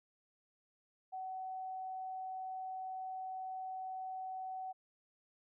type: tone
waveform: sine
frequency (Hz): 753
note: F#5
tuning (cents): +30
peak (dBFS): -40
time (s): 1.12-4.73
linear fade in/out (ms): 20
effects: none